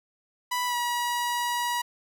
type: tone with pitch glide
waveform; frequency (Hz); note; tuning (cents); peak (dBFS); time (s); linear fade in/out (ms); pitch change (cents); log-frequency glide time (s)
sawtooth; 987.8 to 963.6; B5 to B5; 0 to -43; -22; 0.51-1.82; 10; -43; 0.66-0.76
effects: none